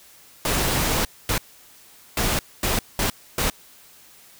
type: noise bursts at uneven times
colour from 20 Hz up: pink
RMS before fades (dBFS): -22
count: 6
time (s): 0.45-1.05 / 1.29-1.38 / 2.17-2.39 / 2.63-2.79 / 2.99-3.1 / 3.38-3.5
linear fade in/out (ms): 2
effects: white hiss -50 dBFS RMS until 4.39 s